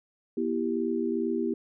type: chord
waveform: sine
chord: E minor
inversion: second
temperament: equal with one note detuned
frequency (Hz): 241.7 / 329.6 / 392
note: B3 / E4 / G4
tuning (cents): -37 / 0 / 0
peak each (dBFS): -30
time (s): 0.37-1.54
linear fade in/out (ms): 5
effects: none